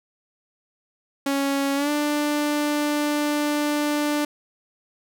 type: tone with pitch glide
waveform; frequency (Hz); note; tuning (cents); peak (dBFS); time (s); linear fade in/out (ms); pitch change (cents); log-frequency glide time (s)
sawtooth; 277.2 to 295.4; C#4 to D4; 0 to +10; -17; 1.26-4.25; 5; +110; 1.75-1.9
effects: none